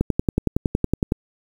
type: click train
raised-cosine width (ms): 3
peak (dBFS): -5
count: 13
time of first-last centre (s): 0.01-1.121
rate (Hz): 10.8
effects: 7-bit